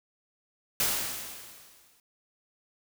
white noise with exponential decay, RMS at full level -25 dBFS, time 0.8-2 s, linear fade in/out 1 ms, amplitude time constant 260 ms, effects none

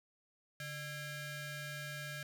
sawtooth ring-modulated tone, 747 Hz, F#5, 16 cents sharp, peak -35 dBFS, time 0.6-2.23 s, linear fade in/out 2 ms, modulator 891 Hz, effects none

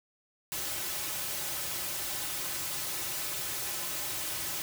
white noise with comb filter, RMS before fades -35 dBFS, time 0.52-4.62 s, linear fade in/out 0 ms, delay 4.3 ms, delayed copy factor -0.65, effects none

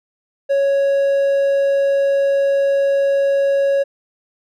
triangle tone, 554.4 Hz, C#5, in tune, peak -11 dBFS, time 0.49-3.84 s, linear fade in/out 20 ms, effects none

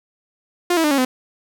sawtooth tone with pitch steps, 352.6 / 325.2 / 299.9 / 276.6 / 255.2 Hz, F4 / E4 / D4 / C#4 / C4, +17 / -23 / +36 / -4 / -43 cents, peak -11 dBFS, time 0.7-1.05 s, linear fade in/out 5 ms, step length 70 ms, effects none

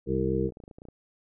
harmonic tone, 65.41 Hz, C2, in tune, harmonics 1 / 2 / 3 / 5 / 6 / 7, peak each -34 / -32 / -31 / -31 / -31 / -30 dBFS, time 0.06-0.51 s, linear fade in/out 50 ms
clicks, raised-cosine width 2 ms, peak -33 dBFS, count 11, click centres 0.491 / 0.522 / 0.571 / 0.602 / 0.638 / 0.679 / 0.712 / 0.785 / 0.819 / 0.853 / 0.886 s
effects none

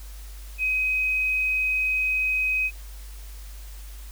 sine tone, 2523 Hz, D#7, 23 cents sharp, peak -21 dBFS, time 0.58-2.71 s, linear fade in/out 50 ms, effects added 50 Hz sine -37 dBFS peak until 4.11 s + white hiss -49 dBFS RMS until 4.11 s

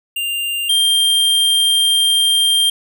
square tone pair in turn, 2794 / 3186 Hz, F7 / G7, 0 / +27 cents, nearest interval major second, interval 227 cents, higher second, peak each -19 / -12 dBFS, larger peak second, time 0.16-0.69 / 0.69-2.7 s, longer second, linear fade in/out 5 ms, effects none

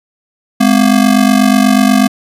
square ring-modulated tone, 233.1 Hz, A#3, in tune, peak -4 dBFS, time 0.6-2.08 s, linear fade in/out 10 ms, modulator 24.1 Hz, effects resampled to 32000 Hz

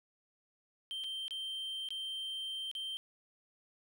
triangle tone with dropouts, 3136 Hz, G7, in tune, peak -36 dBFS, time 0.91-2.97 s, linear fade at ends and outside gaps 0 ms, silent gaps 1.038-1.042 / 1.281-1.308 / 1.888-1.905 / 2.714-2.751 s, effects none

